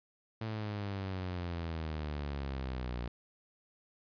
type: exponential sweep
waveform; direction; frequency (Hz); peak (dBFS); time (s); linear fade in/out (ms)
sawtooth; down; 112 to 59; -32; 0.41-3.08; 5
effects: resampled to 11025 Hz